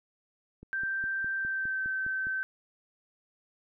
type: click train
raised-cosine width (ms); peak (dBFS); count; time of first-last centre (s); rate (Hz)
3; -34; 9; 0.63-2.269; 4.88
type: tone with pitch glide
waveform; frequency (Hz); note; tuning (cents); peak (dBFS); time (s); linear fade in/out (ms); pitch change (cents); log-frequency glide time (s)
sine; 1568 to 1542.8; G6 to G6; 0 to -28; -29; 0.73-2.43; 0; -28; 1.38-1.86
effects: none